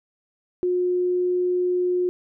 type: tone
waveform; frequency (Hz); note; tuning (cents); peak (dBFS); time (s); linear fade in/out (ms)
sine; 359.9; F#4; -48; -19; 0.63-2.09; 0
effects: none